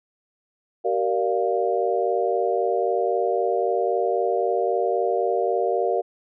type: chord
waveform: sine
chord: G minor seventh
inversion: none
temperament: equal with one note detuned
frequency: 382.4 / 466.2 / 587.3 / 698.5 Hz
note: G4 / Bb4 / D5 / F5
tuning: -43 / 0 / 0 / 0 cents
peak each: -25 / -24 / -27 / -25 dBFS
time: 0.84-6.02 s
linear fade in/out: 20 ms
effects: none